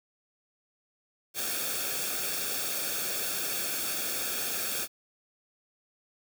white noise with comb filter, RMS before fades -32 dBFS, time 1.34-4.88 s, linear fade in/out 50 ms, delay 1 ms, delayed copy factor -0.7, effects none

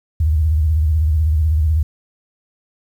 sine tone with vibrato, 77.7 Hz, D#2, 2 cents flat, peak -12 dBFS, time 0.2-1.83 s, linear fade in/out 5 ms, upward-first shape square, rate 16 Hz, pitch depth 98 cents each way, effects 8-bit

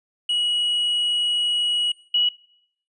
triangle / sine tone pair in turn, 2913 / 2924 Hz, F#7 / F#7, -28 / -21 cents, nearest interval unison, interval 7 cents, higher second, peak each -18 / -16 dBFS, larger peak second, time 0.29-1.92 / 2.14-2.29 s, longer first, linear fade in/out 5 ms, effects noise-tail reverb RT60 0.7 s tail -23 dB re dry + resampled to 24000 Hz

